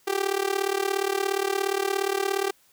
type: tone with amplitude modulation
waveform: sawtooth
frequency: 392 Hz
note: G4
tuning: in tune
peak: -16 dBFS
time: 0.07-2.51 s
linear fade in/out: 10 ms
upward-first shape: sine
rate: 37.1 Hz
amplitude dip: 90%
effects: white hiss -61 dBFS RMS until 2.72 s